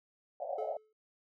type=band-pass noise; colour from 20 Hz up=pink; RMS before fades=-38 dBFS; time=0.4-0.77 s; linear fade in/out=2 ms; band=540 to 760 Hz; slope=96 dB/octave
type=tone with exponential decay; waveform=triangle; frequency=432.3 Hz; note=A4; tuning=31 cents flat; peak=-33 dBFS; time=0.58-0.93 s; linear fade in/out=5 ms; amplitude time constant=75 ms
effects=none